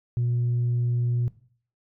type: tone with vibrato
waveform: sine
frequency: 120.7 Hz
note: B2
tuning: 39 cents flat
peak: -20 dBFS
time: 0.17-1.28 s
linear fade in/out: 0 ms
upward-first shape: sine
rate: 20 Hz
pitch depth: 13 cents each way
effects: noise-tail reverb RT60 0.5 s tail -18 dB re dry + tanh soft clip ceiling -19 dBFS